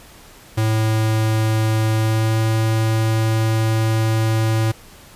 square tone with pitch glide, 110 to 111.09 Hz, A2 to A2, 0 to +17 cents, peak -16 dBFS, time 0.57-4.72 s, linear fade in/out 10 ms, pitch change +17 cents, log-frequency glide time 1.95-2.39 s, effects pink hiss -44 dBFS RMS until 5.15 s + resampled to 32000 Hz

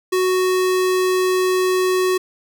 square tone, 370 Hz, F#4, in tune, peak -16 dBFS, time 0.12-2.18 s, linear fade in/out 10 ms, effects none

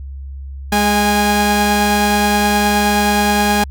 sawtooth tone pair together, 207.7 / 821.3 Hz, G#3 / G#5, 0 / -20 cents, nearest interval 2 octaves, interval 2380 cents, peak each -11 dBFS, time 0.72-3.64 s, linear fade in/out 5 ms, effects added 68 Hz sine -26 dBFS peak until 3.7 s

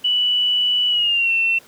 sine tone with pitch glide, 2960 to 2699 Hz, F#7 to E7, 0 to +40 cents, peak -15 dBFS, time 0.04-1.59 s, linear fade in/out 10 ms, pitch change -160 cents, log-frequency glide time 0.88-1.32 s, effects pink hiss -48 dBFS RMS until 1.67 s + high-pass 150 Hz 12 dB/octave

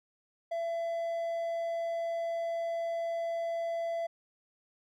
triangle tone, 671 Hz, E5, 31 cents sharp, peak -29 dBFS, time 0.51-4.07 s, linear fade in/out 10 ms, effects none

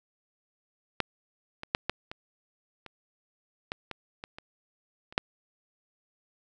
clicks, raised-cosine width 0.3 ms, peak -9 / -21 / -7 / -11 / -22 / -27 / -16 / -20 / -22 / -26 / -30 / -6 dBFS, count 12, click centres 1.003 / 1.634 / 1.749 / 1.896 / 2.115 / 2.863 / 3.719 / 3.913 / 4.239 / 4.385 / 5.125 / 5.179 s, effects none

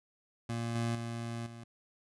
25% pulse tone with level steps, 116.54 Hz, A#2, in tune, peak -30 / -27 / -33 / -42 dBFS, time 0.49-1.64 s, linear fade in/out 5 ms, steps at 0.75 / 0.95 / 1.46 s, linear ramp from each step 5 ms, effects resampled to 24000 Hz

